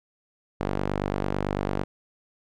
sawtooth tone with band-pass filter, 49 Hz, G1, in tune, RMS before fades -28 dBFS, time 0.6-1.84 s, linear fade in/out 10 ms, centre 520 Hz, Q 0.51, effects none

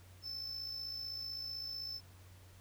triangle tone with amplitude modulation, 5280 Hz, E8, 2 cents sharp, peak -37 dBFS, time 0.22-2.01 s, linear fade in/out 50 ms, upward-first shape sine, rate 55.8 Hz, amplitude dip 50%, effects added 92 Hz sine -56 dBFS peak until 2.6 s + pink hiss -63 dBFS RMS until 2.6 s

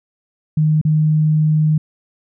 sine tone with dropouts, 154.4 Hz, D#3, 13 cents flat, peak -11 dBFS, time 0.57-1.78 s, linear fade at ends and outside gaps 5 ms, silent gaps 0.814-0.85 s, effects none

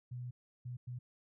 sine tone bursts at uneven times, 123.47 Hz, B2, in tune, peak -40 dBFS, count 3, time 0.11-0.31 / 0.65-0.77 / 0.87-0.99 s, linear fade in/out 10 ms, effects none

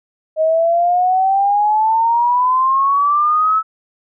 sine exponential sweep, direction up, 625 to 1311 Hz, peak -11 dBFS, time 0.36-3.63 s, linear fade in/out 50 ms, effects none

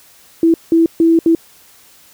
sine tone bursts at uneven times, 330 Hz, E4, 2 cents sharp, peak -7 dBFS, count 4, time 0.43-0.54 / 0.72-0.86 / 1-1.19 / 1.26-1.35 s, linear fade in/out 2 ms, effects white hiss -46 dBFS RMS until 2.13 s

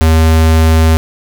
square tone, 80.3 Hz, E2, 45 cents flat, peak -6 dBFS, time 0.01-0.97 s, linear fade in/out 0 ms, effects none

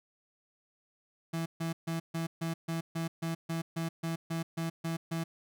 35% pulse tone bursts, 164.81 Hz, E3, in tune, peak -30 dBFS, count 15, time 1.33-5.24 s, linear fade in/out 10 ms, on 130 ms, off 140 ms, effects none

